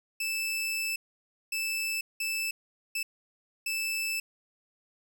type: tone bursts at uneven times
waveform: sawtooth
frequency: 2634 Hz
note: E7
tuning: 2 cents flat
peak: -26 dBFS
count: 5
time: 0.2-0.96 / 1.52-2.01 / 2.2-2.51 / 2.95-3.03 / 3.66-4.2 s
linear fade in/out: 5 ms
effects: none